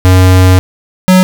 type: tone pair in turn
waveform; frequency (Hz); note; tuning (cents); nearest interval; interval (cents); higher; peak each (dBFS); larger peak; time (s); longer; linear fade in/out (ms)
square; 92.5 / 185; F#2 / F#3; 0 / 0; octave; 1200; second; -3; neither; 0.05-0.59 / 1.08-1.23; first; 0
effects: none